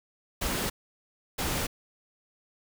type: noise bursts at uneven times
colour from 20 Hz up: pink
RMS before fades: -30 dBFS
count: 2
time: 0.41-0.7 / 1.38-1.67 s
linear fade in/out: 10 ms
effects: none